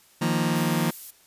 sawtooth chord, Eb suspended second, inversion none, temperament just, 155.56 / 175.01 / 233.3 Hz, Eb3 / F3 / Bb3, 0 / +4 / +2 cents, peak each -22 dBFS, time 0.21-0.91 s, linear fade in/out 10 ms
violet noise, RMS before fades -37 dBFS, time 0.55-1.11 s, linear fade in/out 10 ms
effects white hiss -57 dBFS RMS until 1.26 s + resampled to 32000 Hz

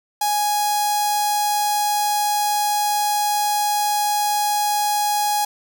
sawtooth tone with notch filter, 830.6 Hz, G#5, in tune, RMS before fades -20 dBFS, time 0.21-5.45 s, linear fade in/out 5 ms, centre 2000 Hz, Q 0.54, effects none

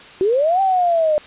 sine linear two-way sweep, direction up then down, 360.8 to 784 to 595 Hz, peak -13 dBFS, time 0.21-1.18 s, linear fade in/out 0 ms, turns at 0.61 s, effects white hiss -40 dBFS RMS until 1.26 s + resampled to 8000 Hz

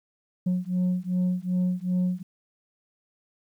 sine beating tone pair, 180.1 / 182.7 Hz, F#3 / F#3, -46 / -22 cents, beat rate 2.6 Hz, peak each -24 dBFS, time 0.46-2.23 s, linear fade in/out 10 ms, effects tanh soft clip ceiling -20 dBFS + 10-bit

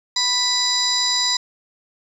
harmonic tone with a mistuned harmonic, 987.8 Hz, B5, in tune, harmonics 1 / 2 / 4 / 5 / 6 / 7, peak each -28 / -29 / -21 / -21 / -32 / -26 dBFS, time 0.16-1.37 s, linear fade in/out 5 ms, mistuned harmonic 7, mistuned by +76 cents, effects 8-bit

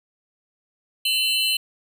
square tone cluster, 2699 / 2999 / 4115 Hz, E7 / F#7 / C8, +40 / +23 / -30 cents, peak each -26 / -23 / -25 dBFS, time 1.05-1.57 s, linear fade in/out 5 ms, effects none

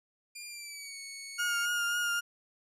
15% pulse tone with pitch glide, 2402 to 2215 Hz, D7 to C#7, +38 to -2 cents, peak -35 dBFS, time 0.35-1.66 s, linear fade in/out 10 ms, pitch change -140 cents, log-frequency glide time 0.47-0.99 s
35% pulse tone with vibrato, 1419 Hz, F6, 27 cents sharp, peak -27 dBFS, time 1.38-2.21 s, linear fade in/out 20 ms, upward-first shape triangle, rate 3.7 Hz, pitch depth 25 cents each way
effects resampled to 32000 Hz

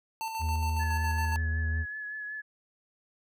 square tone with tremolo, 894 Hz, A5, 27 cents sharp, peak -32 dBFS, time 0.21-1.36 s, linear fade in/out 0 ms, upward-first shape square, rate 7.2 Hz, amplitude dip 40%
triangle tone, 79.4 Hz, D#2, 36 cents sharp, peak -25 dBFS, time 0.39-1.86 s, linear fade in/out 50 ms
sine tone with vibrato, 1705 Hz, G#6, 45 cents sharp, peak -35 dBFS, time 0.79-2.42 s, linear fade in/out 20 ms, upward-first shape triangle, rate 5.3 Hz, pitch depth 30 cents each way
effects none

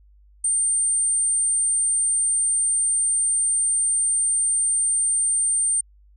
sine tone, 8870 Hz, C#9, in tune, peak -18 dBFS, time 0.44-5.81 s, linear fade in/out 5 ms, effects added 50 Hz sine -50 dBFS peak until 6.16 s

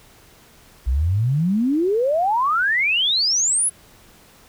sine exponential sweep, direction up, 58.27 to 10930 Hz, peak -16 dBFS, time 0.86-3.7 s, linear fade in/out 20 ms, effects pink hiss -50 dBFS RMS until 4.48 s

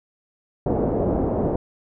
white low-pass noise, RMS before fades -22 dBFS, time 0.66-1.56 s, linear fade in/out 2 ms, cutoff 600 Hz, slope 24 dB/octave, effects none

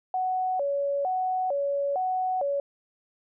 sine tone with vibrato, 647 Hz, E5, 32 cents flat, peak -24 dBFS, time 0.14-2.6 s, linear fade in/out 2 ms, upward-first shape square, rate 1.1 Hz, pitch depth 240 cents each way, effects none

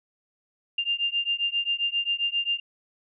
sine beating tone pair, 2794 / 2801.5 Hz, F7 / F7, 0 / +5 cents, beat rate 7.5 Hz, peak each -27 dBFS, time 0.78-2.6 s, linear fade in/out 5 ms, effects none

